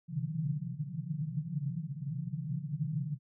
white band-pass noise, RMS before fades -36 dBFS, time 0.08-3.19 s, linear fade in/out 50 ms, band 130 to 170 Hz, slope 96 dB/octave, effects none

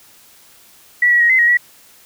sine tone with pitch steps, 1947 / 1924 / 1888 / 2050 / 1891 / 1935 Hz, B6 / B6 / A#6 / C7 / A#6 / B6, -25 / -46 / +22 / -36 / +24 / -36 cents, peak -9 dBFS, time 1.02-1.572 s, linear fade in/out 5 ms, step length 92 ms, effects white hiss -47 dBFS RMS until 2.05 s

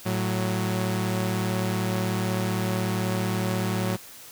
sawtooth tone pair together, 110.48 / 185 Hz, A2 / F#3, +8 / 0 cents, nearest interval major sixth, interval 892 cents, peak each -23 dBFS, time 0.05-3.97 s, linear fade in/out 20 ms, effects white hiss -45 dBFS RMS until 4.31 s

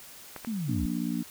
clicks, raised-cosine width 0.5 ms, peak -23 dBFS, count 2, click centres 0.363 / 0.448 s
sine linear sweep, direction down, 239 to 53.6 Hz, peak -29 dBFS, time 0.47-0.86 s, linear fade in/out 5 ms
harmonic tone, 58.7 Hz, A#1, 13 cents sharp, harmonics 3 / 4 / 5, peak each -33 / -31 / -33 dBFS, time 0.68-1.23 s, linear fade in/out 10 ms
effects white hiss -48 dBFS RMS until 1.3 s

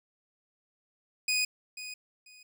20% pulse tone with echo, 2489 Hz, D#7, in tune, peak -21 dBFS, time 1.28-1.45 s, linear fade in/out 5 ms, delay 490 ms, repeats 2, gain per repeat -13 dB, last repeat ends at 2.43 s, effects none

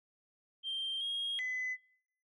sine tone with pitch steps, 3163 / 3263 / 2015 Hz, G7 / G#7 / B6, +15 / -31 / +34 cents, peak -33 dBFS, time 0.63-1.77 s, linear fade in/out 50 ms, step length 380 ms, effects noise-tail reverb RT60 0.6 s tail -20 dB re dry + tanh soft clip ceiling -31 dBFS

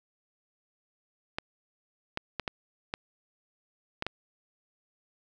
clicks, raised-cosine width 0.3 ms, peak -15 dBFS, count 7, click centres 1.385 / 2.174 / 2.397 / 2.478 / 2.939 / 4.024 / 4.066 s, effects none

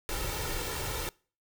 pink noise with comb filter, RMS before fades -34 dBFS, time 0.09-1.09 s, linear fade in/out 0 ms, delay 2.2 ms, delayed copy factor +0.65, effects noise-tail reverb RT60 0.4 s tail -24 dB re dry

